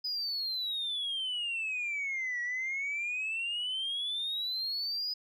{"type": "exponential two-way sweep", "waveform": "sine", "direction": "down then up", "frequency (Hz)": [5010, 1918, 5010], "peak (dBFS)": -30, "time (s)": [0.04, 5.14], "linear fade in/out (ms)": 10, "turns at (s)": 2.41, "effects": ["tanh soft clip ceiling -29 dBFS"]}